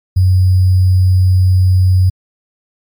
sine tone with sample-and-hold, 92.5 Hz, F#2, in tune, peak -6 dBFS, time 0.16-2.1 s, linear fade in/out 10 ms, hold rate 4900 Hz, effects MP3 96 kbps

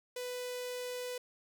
sawtooth tone with notch filter, 496.5 Hz, B4, 9 cents sharp, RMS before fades -40 dBFS, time 0.16-1.18 s, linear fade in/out 5 ms, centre 1200 Hz, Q 0.97, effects none

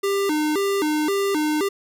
square tone with vibrato, 347.5 Hz, F4, 9 cents flat, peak -20 dBFS, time 0.03-1.69 s, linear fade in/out 10 ms, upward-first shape square, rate 1.9 Hz, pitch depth 230 cents each way, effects none

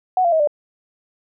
sine tone with pitch steps, 740 / 686.5 / 636.8 / 590.7 Hz, F#5 / F5 / D#5 / D5, 0 / -30 / +40 / +10 cents, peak -13 dBFS, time 0.17-0.474 s, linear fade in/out 2 ms, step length 76 ms, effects none

